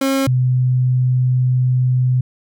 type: tone pair in turn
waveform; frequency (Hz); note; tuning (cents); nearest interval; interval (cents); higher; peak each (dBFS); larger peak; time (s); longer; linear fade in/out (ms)
30% pulse / sine; 270.3 / 126.83; C#4 / B2; -44 / +46; octave + minor second; 1310; first; -12; neither; 0.01-0.27 / 0.27-2.21; second; 5
effects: none